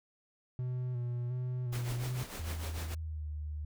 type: tone with vibrato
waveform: triangle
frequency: 123.47 Hz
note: B2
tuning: in tune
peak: -31 dBFS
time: 0.59-2.23 s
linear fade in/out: 0 ms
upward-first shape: square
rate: 1.4 Hz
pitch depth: 30 cents each way
type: noise with tremolo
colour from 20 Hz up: pink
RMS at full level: -41 dBFS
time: 1.72-2.95 s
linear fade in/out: 10 ms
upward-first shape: triangle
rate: 6.7 Hz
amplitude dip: 70%
type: tone with pitch glide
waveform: sine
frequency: 80.3 to 75.36 Hz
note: E2 to D2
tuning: -45 to +45 cents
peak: -36 dBFS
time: 2.39-3.65 s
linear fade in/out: 5 ms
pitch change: -110 cents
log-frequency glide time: 2.99-3.27 s
effects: none